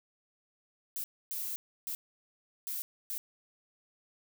violet noise bursts at uneven times, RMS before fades -37 dBFS, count 5, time 0.96-1.04 / 1.31-1.56 / 1.87-1.95 / 2.67-2.82 / 3.1-3.18 s, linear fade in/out 0 ms, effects none

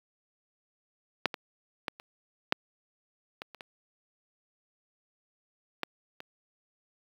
clicks, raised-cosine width 0.3 ms, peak -7 / -19 / -14 / -30 / -6 / -21 / -30 / -25 / -13 / -25 dBFS, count 10, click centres 1.257 / 1.342 / 1.882 / 1.999 / 2.524 / 3.419 / 3.547 / 3.608 / 5.833 / 6.204 s, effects high-pass 200 Hz 12 dB/octave + 8-bit

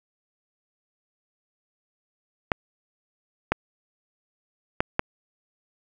clicks, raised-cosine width 0.5 ms, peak -5 dBFS, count 4, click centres 2.518 / 3.52 / 4.805 / 4.994 s, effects none

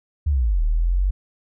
sine linear two-way sweep, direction down then up, 78.4 to 37.63 to 48.61 Hz, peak -16 dBFS, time 0.26-1.11 s, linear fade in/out 10 ms, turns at 0.63 s, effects none

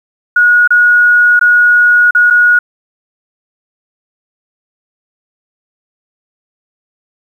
sine tone with dropouts, 1451 Hz, F#6, 34 cents flat, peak -4 dBFS, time 0.36-2.59 s, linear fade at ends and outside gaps 5 ms, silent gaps 0.676-0.705 / 1.394-1.411 / 2.109-2.149 / 2.302-2.306 s, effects 7-bit

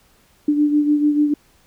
sine beating tone pair, 295 / 301.8 Hz, D4 / D4, +8 / +47 cents, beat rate 6.8 Hz, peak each -14 / -22 dBFS, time 0.48-1.34 s, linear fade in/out 5 ms, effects pink hiss -56 dBFS RMS until 1.66 s

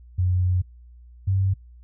sine tone pair in turn, 90.8 / 96.2 Hz, F#2 / G2, -32 / -32 cents, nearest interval minor second, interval 100 cents, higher second, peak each -18 dBFS, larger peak neither, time 0.18-0.62 / 1.27-1.54 s, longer first, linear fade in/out 10 ms, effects noise-tail reverb RT60 0.2 s tail -25 dB re dry + added 60 Hz sine -44 dBFS peak until 1.83 s

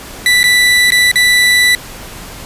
30% pulse tone with dropouts, 1975.5 Hz, B6, in tune, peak -4 dBFS, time 0.26-1.75 s, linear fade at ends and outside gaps 1 ms, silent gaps 0.431-0.44 / 0.905-0.92 / 1.115-1.157 s, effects pink hiss -30 dBFS RMS until 2.45 s + resampled to 32000 Hz

